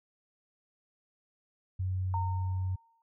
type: tone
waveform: sine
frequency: 93 Hz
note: F#2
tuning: 9 cents sharp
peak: -29 dBFS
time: 1.79-2.76 s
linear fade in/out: 10 ms
type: tone with exponential decay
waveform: sine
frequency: 917 Hz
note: A#5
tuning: 29 cents flat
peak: -30 dBFS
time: 2.14-3.02 s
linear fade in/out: 1 ms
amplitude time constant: 190 ms
effects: none